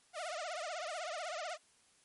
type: tone with vibrato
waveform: sawtooth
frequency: 662 Hz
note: E5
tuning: 7 cents sharp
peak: -35 dBFS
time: 0.13-1.58 s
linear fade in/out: 50 ms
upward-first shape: triangle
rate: 16 Hz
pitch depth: 220 cents each way
effects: white hiss -68 dBFS RMS until 2.04 s + MP3 48 kbps